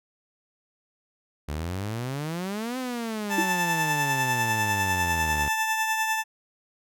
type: exponential two-way sweep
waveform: sawtooth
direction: up then down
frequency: 70.9 to 260.6 to 70.9 Hz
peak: -25 dBFS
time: 1.48-5.49 s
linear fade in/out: 10 ms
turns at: 2.78 s
type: tone with tremolo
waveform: 20% pulse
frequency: 880 Hz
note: A5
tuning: in tune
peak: -17 dBFS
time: 3.29-6.24 s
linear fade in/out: 50 ms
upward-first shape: triangle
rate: 10 Hz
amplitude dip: 45%
type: tone with exponential decay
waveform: sine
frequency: 329.6 Hz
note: E4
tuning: in tune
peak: -18 dBFS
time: 3.38-3.48 s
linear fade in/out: 5 ms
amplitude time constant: 21 ms
effects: none